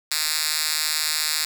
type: tone with high-pass filter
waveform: 5% pulse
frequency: 154.1 Hz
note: D#3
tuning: 16 cents flat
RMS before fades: -24 dBFS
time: 0.11-1.45 s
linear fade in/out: 5 ms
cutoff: 3700 Hz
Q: 0.95
effects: none